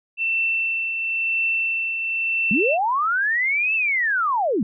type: tone with tremolo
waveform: sine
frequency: 2682 Hz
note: E7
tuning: 29 cents sharp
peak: -18 dBFS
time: 0.17-2.78 s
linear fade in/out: 50 ms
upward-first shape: triangle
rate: 0.97 Hz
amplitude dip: 45%
type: linear two-way sweep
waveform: sine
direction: up then down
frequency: 178 to 2684 to 178 Hz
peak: -18 dBFS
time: 2.51-4.63 s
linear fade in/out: 2 ms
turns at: 3.75 s
effects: none